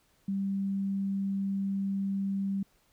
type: tone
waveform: sine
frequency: 196 Hz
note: G3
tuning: in tune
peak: -28 dBFS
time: 0.28-2.63 s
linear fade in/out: 5 ms
effects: pink hiss -68 dBFS RMS until 2.92 s